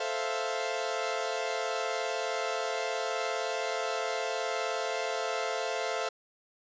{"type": "chord", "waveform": "sawtooth", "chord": "F major seventh", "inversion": "first", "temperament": "equal", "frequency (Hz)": [440, 523.3, 659.3, 698.5], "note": ["A4", "C5", "E5", "F5"], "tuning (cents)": [0, 0, 0, 0], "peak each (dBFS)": -32, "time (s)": [0, 6.09], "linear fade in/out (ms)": 5, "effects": ["resampled to 16000 Hz"]}